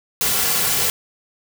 white noise with comb filter, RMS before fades -19 dBFS, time 0.21-0.9 s, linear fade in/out 0 ms, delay 3.2 ms, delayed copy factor -0.65, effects none

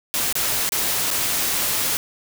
white noise with dropouts, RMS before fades -22 dBFS, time 0.14-1.97 s, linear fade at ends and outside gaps 0 ms, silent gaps 0.326-0.354 / 0.691-0.721 / 1.104-1.112 s, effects none

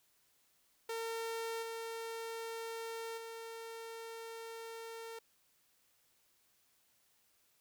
sawtooth tone with level steps, 455.3 Hz, A#4, 41 cents flat, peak -34 / -37 / -41 dBFS, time 0.89-5.19 s, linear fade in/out 5 ms, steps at 1.62 / 3.17 s, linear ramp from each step 10 ms, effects white hiss -73 dBFS RMS until 7.6 s

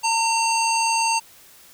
harmonic tone with a mistuned harmonic, 908 Hz, A#5, 46 cents flat, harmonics 1 / 3 / 5 / 7 / 9, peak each -20 / -25 / -27 / -28 / -30 dBFS, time 0.03-1.2 s, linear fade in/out 20 ms, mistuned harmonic 5, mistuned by +35 cents, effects white hiss -49 dBFS RMS until 1.73 s

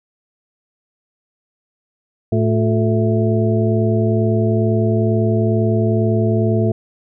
harmonic tone with a mistuned harmonic, 110 Hz, A2, in tune, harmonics 1 / 2 / 3 / 4 / 6, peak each -16 / -19 / -21 / -22 / -24 dBFS, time 2.32-6.72 s, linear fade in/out 5 ms, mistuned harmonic 3, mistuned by +140 cents, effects none

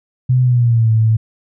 sine tone with pitch glide, 126.9 to 111.11 Hz, B2 to A2, +47 to +17 cents, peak -9 dBFS, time 0.29-1.17 s, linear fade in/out 10 ms, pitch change -230 cents, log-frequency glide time 0.42-0.9 s, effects none

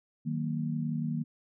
sine chord, D# minor, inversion none, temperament just, 155.56 / 186.68 / 233.3 Hz, D#3 / F#3 / A#3, 0 / +16 / +2 cents, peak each -32 / -38 / -33 dBFS, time 0.25-1.24 s, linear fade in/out 20 ms, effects none

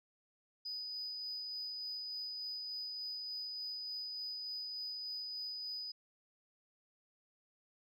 sine tone with tremolo, 4978 Hz, D#8, in tune, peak -38 dBFS, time 0.65-5.92 s, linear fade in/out 10 ms, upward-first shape sine, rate 3.4 Hz, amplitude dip 25%, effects tanh soft clip ceiling -36 dBFS

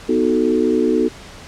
sine chord, B dominant seventh, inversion none, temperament equal, 246.9 / 311.1 / 370 / 440 Hz, B3 / D#4 / F#4 / A4, 0 / 0 / 0 / 0 cents, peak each -19 dBFS, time 0.08-1.09 s, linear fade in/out 20 ms, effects pink hiss -38 dBFS RMS until 1.47 s + low-pass 7000 Hz 12 dB/octave

